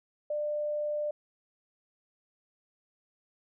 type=tone; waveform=sine; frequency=596 Hz; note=D5; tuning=25 cents sharp; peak=-29 dBFS; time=0.3-1.11 s; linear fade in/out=5 ms; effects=none